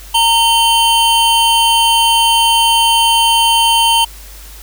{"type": "tone pair together", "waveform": "square", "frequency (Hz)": [920, 3090], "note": ["A#5", "G7"], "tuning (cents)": [-23, -26], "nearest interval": "octave + major sixth", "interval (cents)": 2097, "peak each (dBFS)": -12, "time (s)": [0.14, 4.05], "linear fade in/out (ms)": 10, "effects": ["added 50 Hz sine -33 dBFS peak until 4.62 s", "white hiss -37 dBFS RMS until 4.62 s"]}